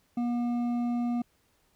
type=tone with hard clipping; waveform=sine; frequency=240 Hz; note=B3; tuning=49 cents flat; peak=-28 dBFS; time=0.17-1.22 s; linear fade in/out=5 ms; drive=7 dB; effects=pink hiss -69 dBFS RMS until 1.75 s